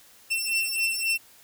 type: beating tone pair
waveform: sawtooth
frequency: 2695 / 2698.7 Hz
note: E7 / E7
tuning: +38 / +40 cents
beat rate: 3.7 Hz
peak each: -24 / -24 dBFS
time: 0.3-1.18 s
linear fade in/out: 20 ms
effects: white hiss -54 dBFS RMS until 1.43 s